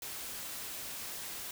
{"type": "noise", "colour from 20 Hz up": "white", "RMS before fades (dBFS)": -42, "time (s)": [0.02, 1.51], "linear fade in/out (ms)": 2, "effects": []}